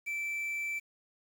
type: tone with quantisation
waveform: triangle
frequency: 2329 Hz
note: D7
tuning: 15 cents flat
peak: -31 dBFS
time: 0.06-0.8 s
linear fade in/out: 20 ms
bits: 9
effects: none